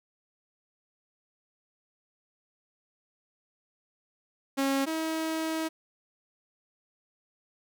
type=tone pair in turn; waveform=sawtooth; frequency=272.8 / 320.2 Hz; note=C#4 / D#4; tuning=-28 / +50 cents; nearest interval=minor third; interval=278 cents; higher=second; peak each=-21 / -25 dBFS; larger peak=first; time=4.57-4.86 / 4.86-5.69 s; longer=second; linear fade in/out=20 ms; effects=none